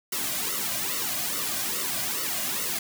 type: noise with flanger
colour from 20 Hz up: white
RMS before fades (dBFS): -29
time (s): 0.12-2.79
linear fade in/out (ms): 5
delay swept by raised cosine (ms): 1.2 to 2.3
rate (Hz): 2.4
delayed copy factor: -0.8
effects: none